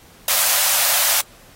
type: high-pass noise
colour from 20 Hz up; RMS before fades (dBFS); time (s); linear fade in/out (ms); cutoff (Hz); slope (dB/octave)
white; -17; 0.28-1.21; 2; 530; 96
effects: pink hiss -48 dBFS RMS until 1.55 s + AAC 48 kbps